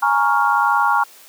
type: chord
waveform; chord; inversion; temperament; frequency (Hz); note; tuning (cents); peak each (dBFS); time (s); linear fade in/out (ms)
sine; Bb minor seventh; third; equal; 830.6 / 932.3 / 1108.7 / 1396.9; Ab5 / Bb5 / Db6 / F6; 0 / 0 / 0 / 0; -19; 0.02-1.04; 10
effects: white hiss -45 dBFS RMS until 1.28 s + high-pass 300 Hz 12 dB/octave